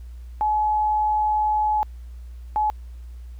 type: tone bursts at uneven times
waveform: sine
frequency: 851 Hz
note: G#5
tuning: 42 cents sharp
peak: -18 dBFS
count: 2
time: 0.41-1.83 / 2.56-2.7 s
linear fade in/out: 0 ms
effects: added 60 Hz sine -35 dBFS peak until 3.39 s + pink hiss -61 dBFS RMS until 3.39 s